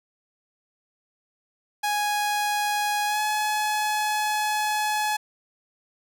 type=tone with pitch glide; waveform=sawtooth; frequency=830.6 to 848.5 Hz; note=G#5 to G#5; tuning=0 to +37 cents; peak=-19 dBFS; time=1.83-5.17 s; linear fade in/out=10 ms; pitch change=+37 cents; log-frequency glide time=3.06-3.2 s; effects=none